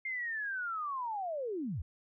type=linear sweep; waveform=sine; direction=down; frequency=2125 to 60 Hz; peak=-34 dBFS; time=0.05-1.82 s; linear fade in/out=5 ms; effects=none